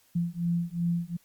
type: beating tone pair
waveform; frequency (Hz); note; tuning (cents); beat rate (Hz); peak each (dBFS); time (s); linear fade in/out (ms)
sine; 170 / 172.7; F3 / F3; -46 / -19; 2.7; -29; 0.15-1.17; 10
effects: white hiss -64 dBFS RMS until 1.24 s + Opus 48 kbps